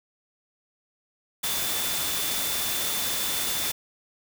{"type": "tone in noise", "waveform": "sine", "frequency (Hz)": 3520, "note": "A7", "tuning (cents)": 0, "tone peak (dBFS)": -34, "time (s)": [1.43, 3.72], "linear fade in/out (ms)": 10, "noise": "white", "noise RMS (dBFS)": -28, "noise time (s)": [1.43, 3.72], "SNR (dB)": -9, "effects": []}